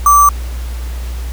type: tone with sample-and-hold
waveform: sine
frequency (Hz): 1159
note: D6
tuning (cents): -23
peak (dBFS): -4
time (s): 0.06-0.29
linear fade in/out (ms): 2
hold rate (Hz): 7350
effects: added 60 Hz sine -19 dBFS peak until 1.32 s + pink hiss -35 dBFS RMS until 1.32 s